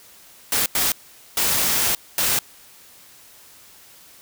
white noise bursts at uneven times, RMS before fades -20 dBFS, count 4, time 0.52-0.66 / 0.75-0.92 / 1.37-1.95 / 2.18-2.39 s, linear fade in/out 2 ms, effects white hiss -48 dBFS RMS until 4.21 s

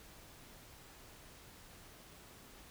silence, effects pink hiss -57 dBFS RMS until 2.7 s

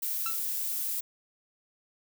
violet noise, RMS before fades -32 dBFS, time 0.02-1.01 s, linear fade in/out 10 ms
sawtooth tone with exponential decay, 1338 Hz, E6, 25 cents sharp, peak -27 dBFS, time 0.26-0.41 s, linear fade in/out 1 ms, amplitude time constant 32 ms
effects none

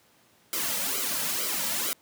white noise with flanger, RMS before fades -29 dBFS, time 0.53-1.93 s, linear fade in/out 0 ms, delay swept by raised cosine 1.1 to 2.8 ms, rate 2.2 Hz, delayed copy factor -1, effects pink hiss -61 dBFS RMS until 2.01 s + high-pass 150 Hz 12 dB/octave

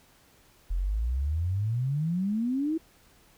sine exponential sweep, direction up, 41.2 to 331.3 Hz, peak -25 dBFS, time 0.7-2.78 s, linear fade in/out 10 ms, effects pink hiss -60 dBFS RMS until 3.37 s

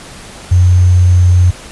sine tone with sample-and-hold, 89.9 Hz, F#2, 49 cents flat, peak -4 dBFS, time 0.51-1.51 s, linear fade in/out 10 ms, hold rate 6300 Hz, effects pink hiss -32 dBFS RMS until 1.71 s + resampled to 24000 Hz

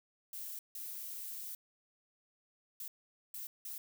violet noise bursts at uneven times, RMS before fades -44 dBFS, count 5, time 0.33-0.59 / 0.75-1.55 / 2.8-2.88 / 3.34-3.47 / 3.65-3.78 s, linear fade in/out 2 ms, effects none

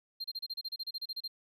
triangle tone bursts, 4186 Hz, C8, in tune, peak -34 dBFS, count 15, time 0.2-1.279 s, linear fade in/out 10 ms, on 43 ms, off 31 ms, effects none

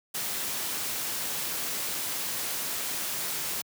white noise, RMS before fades -32 dBFS, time 0.14-3.62 s, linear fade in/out 10 ms, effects high-pass 100 Hz 12 dB/octave

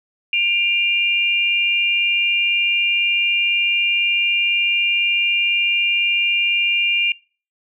sine tone pair together, 2396 / 2794 Hz, D7 / F7, +34 / 0 cents, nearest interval minor third, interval 266 cents, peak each -18 dBFS, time 0.33-7.12 s, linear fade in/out 2 ms, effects noise-tail reverb RT60 0.4 s tail -23 dB re dry

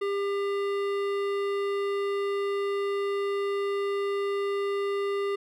triangle tone with hard clipping, 400 Hz, G4, 35 cents sharp, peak -28 dBFS, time 0.01-5.36 s, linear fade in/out 10 ms, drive 18 dB, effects none

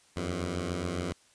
10% pulse beating tone pair, 82.41 / 89.61 Hz, E2 / F2, 0 / +45 cents, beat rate 7.2 Hz, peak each -29 / -24 dBFS, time 0.16-1.13 s, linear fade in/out 10 ms, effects white hiss -62 dBFS RMS until 1.34 s + resampled to 22050 Hz

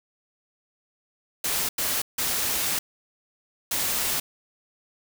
white noise bursts at uneven times, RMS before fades -26 dBFS, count 4, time 1.44-1.69 / 1.78-2.02 / 2.18-2.79 / 3.71-4.2 s, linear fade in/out 5 ms, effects none

